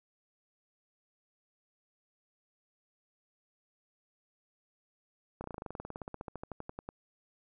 slowing click train, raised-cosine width 1 ms, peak -26 dBFS, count 26, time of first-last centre 5.41-6.89 s, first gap 31 ms, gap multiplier 1.05, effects none

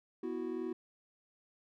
triangle chord, B suspended fourth, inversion none, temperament just, 246.9 / 329.3 / 370.4 Hz, B3 / E4 / F#4, 0 / -2 / +2 cents, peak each -40 / -38 / -37 dBFS, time 0.23-0.73 s, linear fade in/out 5 ms, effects none

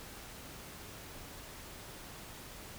silence, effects pink hiss -49 dBFS RMS until 2.78 s

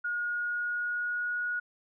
sine tone with pitch glide, 1437 to 1452.9 Hz, F6 to F#6, +49 to -32 cents, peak -29 dBFS, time 0.04-1.6 s, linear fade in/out 10 ms, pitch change +19 cents, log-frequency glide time 0.26-1.38 s, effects none

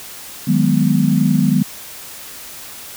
sine chord, G# minor seventh, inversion second, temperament equal, 155.56 / 185 / 207.7 / 246.9 Hz, D#3 / F#3 / G#3 / B3, 0 / 0 / 0 / 0 cents, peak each -17 dBFS, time 0.47-1.63 s, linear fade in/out 10 ms, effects white hiss -34 dBFS RMS until 2.96 s

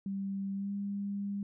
sine tone with pitch glide, 196 to 200.7 Hz, G3 to G3, 0 to +41 cents, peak -33 dBFS, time 0.06-1.43 s, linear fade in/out 2 ms, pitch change +41 cents, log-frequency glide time 0.54-0.72 s, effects none

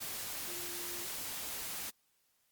sine tone in noise, 349.2 Hz, F4, in tune, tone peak -49 dBFS, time 0.47-1.06 s, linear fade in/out 20 ms, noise white, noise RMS -41 dBFS, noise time 0-1.91 s, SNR -11 dB, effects white hiss -75 dBFS RMS until 2.51 s + Opus 48 kbps

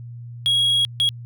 triangle tone bursts at uneven times, 3309 Hz, G#7, 7 cents flat, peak -14 dBFS, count 2, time 0.46-0.85 / 1-1.09 s, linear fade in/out 0 ms, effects added 119 Hz sine -33 dBFS peak until 1.25 s

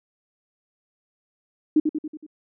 sine tone with echo, 307.1 Hz, D#4, 23 cents flat, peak -13 dBFS, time 1.76-1.8 s, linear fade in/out 5 ms, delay 93 ms, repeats 5, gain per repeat -5 dB, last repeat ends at 2.265 s, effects none

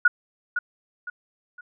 sine tone with echo, 1452 Hz, F#6, 33 cents flat, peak -12 dBFS, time 0.05-0.08 s, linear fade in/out 5 ms, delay 510 ms, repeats 3, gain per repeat -9 dB, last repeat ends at 1.61 s, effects none

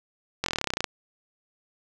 slowing click train, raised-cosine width 0.2 ms, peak -8 dBFS, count 15, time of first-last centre 0.44-0.842 s, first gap 22 ms, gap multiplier 1.04, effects none

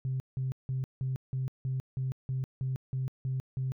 sine tone bursts, 130.81 Hz, C3, in tune, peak -28 dBFS, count 12, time 0.05-3.72 s, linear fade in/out 0 ms, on 150 ms, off 170 ms, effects tanh soft clip ceiling -25 dBFS

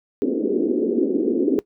white band-pass noise, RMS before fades -20 dBFS, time 0.22-1.59 s, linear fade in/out 0 ms, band 240 to 420 Hz, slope 48 dB/octave, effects noise-tail reverb RT60 0.1 s tail -19 dB re dry

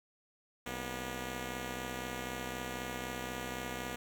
5% pulse tone pair together, 63.94 / 241.4 Hz, C2 / B3, -39 / -39 cents, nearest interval octave + major seventh, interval 2300 cents, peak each -30 / -29 dBFS, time 0.66-3.96 s, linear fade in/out 5 ms, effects none

